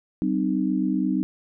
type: tone cluster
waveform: sine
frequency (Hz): 192 / 258.3 / 306.6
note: G3 / C4 / D#4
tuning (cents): -36 / -22 / -25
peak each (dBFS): -25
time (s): 0.22-1.23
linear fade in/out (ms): 0
effects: none